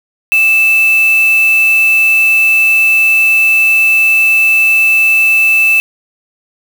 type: tone with quantisation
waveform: sine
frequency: 2637 Hz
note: E7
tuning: in tune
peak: -6 dBFS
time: 0.32-5.8 s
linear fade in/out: 0 ms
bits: 3
effects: none